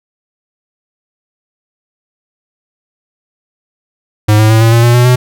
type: tone with pitch steps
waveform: square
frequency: 106.1 / 108.64 / 111.25 / 113.91 / 116.64 / 119.44 / 122.3 / 125.23 Hz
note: G#2 / A2 / A2 / A#2 / A#2 / A#2 / B2 / B2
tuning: +38 / -22 / +20 / -40 / +1 / +43 / -16 / +24 cents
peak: -5 dBFS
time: 4.28-5.16 s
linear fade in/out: 10 ms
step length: 110 ms
effects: none